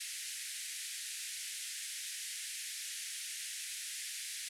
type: band-pass noise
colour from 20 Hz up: white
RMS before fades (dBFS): -43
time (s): 0-4.49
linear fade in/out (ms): 10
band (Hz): 1700 to 11000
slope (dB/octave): 48
effects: none